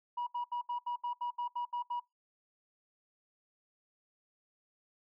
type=tone bursts; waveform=sine; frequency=966 Hz; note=B5; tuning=39 cents flat; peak=-31 dBFS; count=11; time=0.17-2 s; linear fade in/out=10 ms; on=100 ms; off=73 ms; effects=noise-tail reverb RT60 0.2 s tail -25 dB re dry + tanh soft clip ceiling -31 dBFS